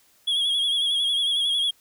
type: tone with vibrato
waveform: triangle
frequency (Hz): 3322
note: G#7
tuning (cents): 0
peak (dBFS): -19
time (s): 0.27-1.71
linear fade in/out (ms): 10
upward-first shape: sine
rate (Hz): 11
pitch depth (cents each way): 53
effects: white hiss -60 dBFS RMS until 1.8 s